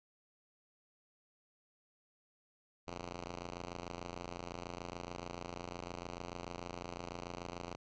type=ring-modulated tone; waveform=5% pulse; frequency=87.3 Hz; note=F2; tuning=in tune; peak=-29 dBFS; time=2.87-7.76 s; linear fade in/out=5 ms; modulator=30.4 Hz; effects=resampled to 16000 Hz